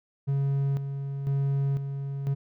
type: tone with tremolo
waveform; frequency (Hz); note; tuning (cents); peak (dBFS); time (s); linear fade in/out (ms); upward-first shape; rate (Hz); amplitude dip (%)
triangle; 138.59; C#3; 0; -21; 0.27-2.35; 20; square; 1; 55
effects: none

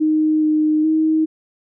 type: tone with pitch steps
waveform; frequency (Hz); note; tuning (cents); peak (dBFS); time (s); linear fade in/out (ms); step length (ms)
sine; 310.1 / 307.7 / 315.1; D#4 / D#4 / D#4; -6 / -19 / +22; -13; 0-1.26; 20; 420
effects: none

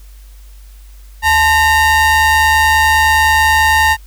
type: ring-modulated tone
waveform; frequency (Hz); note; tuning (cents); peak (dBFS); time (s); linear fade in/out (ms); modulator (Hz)
square; 474.9; A#4; +32; -6; 1.22-3.97; 50; 1350
effects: added 49 Hz sine -34 dBFS peak until 4.06 s + white hiss -49 dBFS RMS until 4.06 s

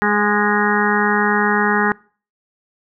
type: harmonic tone with a mistuned harmonic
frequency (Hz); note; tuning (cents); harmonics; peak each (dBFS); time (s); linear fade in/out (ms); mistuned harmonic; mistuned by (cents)
207.7; G#3; 0; 1 / 2 / 4 / 5 / 6 / 7 / 8 / 9; -20 / -21 / -21 / -25 / -24 / -23 / -22 / -22; 0.02-1.92; 0; 6; -17
effects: noise-tail reverb RT60 0.4 s tail -23 dB re dry

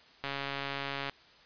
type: click train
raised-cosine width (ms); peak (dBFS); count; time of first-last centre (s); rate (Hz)
0.3; -19; 120; 0.24-1.096; 139
effects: white hiss -58 dBFS RMS until 1.45 s + resampled to 11025 Hz

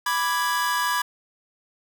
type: chord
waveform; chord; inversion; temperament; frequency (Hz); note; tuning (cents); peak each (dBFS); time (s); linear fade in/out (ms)
45% pulse; G# diminished; first; equal; 987.8 / 1174.7 / 1661.2; B5 / D6 / G#6; 0 / 0 / 0; -25 / -28 / -26; 0.06-1.02; 5
effects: none

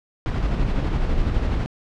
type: noise with tremolo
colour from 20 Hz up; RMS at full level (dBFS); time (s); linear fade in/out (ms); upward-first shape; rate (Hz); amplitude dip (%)
brown; -20; 0.26-1.66; 0; square; 12; 30
effects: low-pass 4000 Hz 12 dB/octave

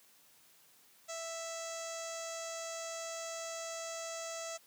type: tone with low-pass filter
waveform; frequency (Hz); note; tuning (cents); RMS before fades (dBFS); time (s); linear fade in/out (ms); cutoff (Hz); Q
sawtooth; 659.3; E5; 0; -42; 1.08-4.58; 20; 6900; 6.3
effects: white hiss -64 dBFS RMS until 4.66 s + high-pass 100 Hz 12 dB/octave

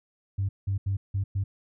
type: tone bursts at uneven times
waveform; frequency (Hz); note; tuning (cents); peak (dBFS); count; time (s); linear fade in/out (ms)
sine; 98; G2; 0; -23; 5; 0.38-0.49 / 0.67-0.78 / 0.86-0.97 / 1.14-1.24 / 1.35-1.44; 10
effects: tanh soft clip ceiling -20 dBFS

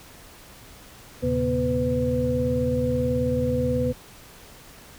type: tone cluster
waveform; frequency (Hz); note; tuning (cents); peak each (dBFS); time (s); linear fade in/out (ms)
sine; 79.7 / 117.8 / 136.3 / 244.2 / 501; D#2 / A#2 / C#3 / B3 / B4; +42 / +19 / -29 / -19 / +25; -30 / -32 / -29 / -26 / -24; 1.22-3.93; 20
effects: pink hiss -47 dBFS RMS until 4.98 s

